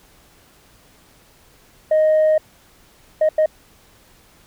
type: tone bursts at uneven times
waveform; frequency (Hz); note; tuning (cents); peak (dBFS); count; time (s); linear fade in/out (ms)
sine; 622.3; D#5; 0; -10; 3; 1.91-2.38 / 3.21-3.29 / 3.38-3.46; 5
effects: tanh soft clip ceiling -10 dBFS + pink hiss -52 dBFS RMS until 4.46 s